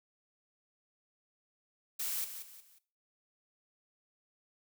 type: noise with echo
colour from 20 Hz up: blue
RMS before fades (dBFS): -36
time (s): 1.99-2.25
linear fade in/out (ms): 10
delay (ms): 180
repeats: 3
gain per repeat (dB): -9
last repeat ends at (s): 2.79
effects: noise-tail reverb RT60 0.4 s tail -18 dB re dry